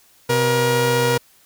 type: tone pair together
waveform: sawtooth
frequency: 127.6 / 475.7 Hz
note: C3 / A#4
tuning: -43 / +35 cents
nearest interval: octave + major seventh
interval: 2278 cents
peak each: -17 / -13 dBFS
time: 0.29-1.18 s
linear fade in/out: 10 ms
effects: white hiss -54 dBFS RMS until 1.45 s

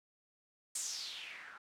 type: noise with low-pass filter sweep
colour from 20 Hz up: blue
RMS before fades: -44 dBFS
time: 0.75-1.58 s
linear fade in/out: 5 ms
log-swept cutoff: 8300 to 1300 Hz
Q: 4.4
effects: none

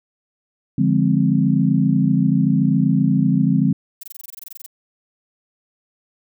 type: chord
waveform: sine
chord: D half-diminished seventh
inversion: none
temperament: equal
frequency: 146.83 / 174.61 / 207.7 / 261.6 Hz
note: D3 / F3 / Ab3 / C4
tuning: 0 / 0 / 0 / 0 cents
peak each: -19 dBFS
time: 0.78-3.73 s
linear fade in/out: 5 ms
type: noise bursts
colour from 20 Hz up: violet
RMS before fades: -34 dBFS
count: 15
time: 4.01-4.663 s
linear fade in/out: 5 ms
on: 23 ms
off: 22 ms
effects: none

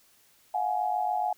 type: tone cluster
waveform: sine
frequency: 686 / 733 / 840 Hz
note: F5 / F#5 / G#5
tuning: -31 / -16 / +19 cents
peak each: -36 / -28 / -29 dBFS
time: 0.54-1.33 s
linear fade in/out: 5 ms
effects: white hiss -62 dBFS RMS until 1.37 s

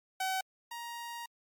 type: tone pair in turn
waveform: sawtooth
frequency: 758 / 940.9 Hz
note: F#5 / A#5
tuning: +42 / +16 cents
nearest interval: major third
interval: 374 cents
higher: second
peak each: -27 / -36 dBFS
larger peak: first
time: 0.2-0.41 / 0.71-1.26 s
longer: second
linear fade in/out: 5 ms
effects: MP3 96 kbps

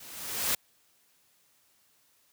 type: noise with level ramp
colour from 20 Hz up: white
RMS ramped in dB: -49 to -26 dBFS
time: 0-0.55 s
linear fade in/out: 5 ms
effects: white hiss -67 dBFS RMS until 2.32 s + high-pass 60 Hz 12 dB/octave

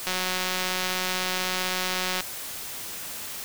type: click train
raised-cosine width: 0.2 ms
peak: -10 dBFS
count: 394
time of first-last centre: 0.07-2.206 s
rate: 184 Hz
effects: white hiss -36 dBFS RMS until 3.44 s

